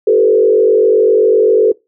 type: tone with frequency modulation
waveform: sine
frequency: 440 Hz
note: A4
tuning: in tune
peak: -6 dBFS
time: 0.07-1.72 s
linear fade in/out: 5 ms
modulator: 47.7 Hz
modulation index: 1.1
effects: noise-tail reverb RT60 0.2 s tail -21 dB re dry